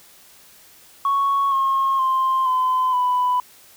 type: tone with pitch steps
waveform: sine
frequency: 1108.7 / 1079 / 1050.1 / 1022 / 994.6 Hz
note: C#6 / C#6 / C6 / C6 / B5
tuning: 0 / -47 / +6 / -41 / +12 cents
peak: -15 dBFS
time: 1.05-3.4 s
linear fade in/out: 2 ms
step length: 470 ms
effects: tanh soft clip ceiling -13 dBFS + white hiss -49 dBFS RMS until 3.76 s